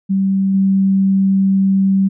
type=tone with level steps; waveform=sine; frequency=193.5 Hz; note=G3; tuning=22 cents flat; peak=-12 / -10 dBFS; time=0.09-2.09 s; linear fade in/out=20 ms; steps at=0.54 s; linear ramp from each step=5 ms; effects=none